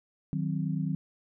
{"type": "chord", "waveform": "sine", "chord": "C diminished", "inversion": "first", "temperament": "equal", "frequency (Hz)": [155.56, 185, 261.6], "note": ["Eb3", "Gb3", "C4"], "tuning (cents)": [0, 0, 0], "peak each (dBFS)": [-30, -32, -36], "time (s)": [0.33, 0.95], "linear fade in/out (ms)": 0, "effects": []}